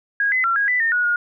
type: tone with pitch steps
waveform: sine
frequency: 1641 / 2028 / 1363 / 1642 / 1989 / 1823 / 1457 / 1432 Hz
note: G#6 / B6 / F6 / G#6 / B6 / A#6 / F#6 / F6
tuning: -21 / +45 / -43 / -20 / +12 / -39 / -27 / +43 cents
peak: -16 dBFS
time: 0.2-1.16 s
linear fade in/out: 2 ms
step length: 120 ms
effects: none